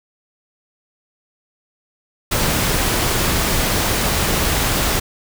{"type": "noise", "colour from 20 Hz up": "pink", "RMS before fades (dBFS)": -18, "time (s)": [2.31, 5], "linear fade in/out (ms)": 10, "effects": []}